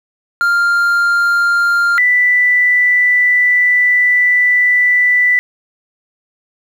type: tone pair in turn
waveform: triangle / sine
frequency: 1396.9 / 1979.7 Hz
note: F6 / B6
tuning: 0 / +4 cents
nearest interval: tritone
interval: 604 cents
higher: second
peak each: -8 dBFS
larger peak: neither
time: 0.41-1.98 / 1.98-5.39 s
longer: second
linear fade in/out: 0 ms
effects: 7-bit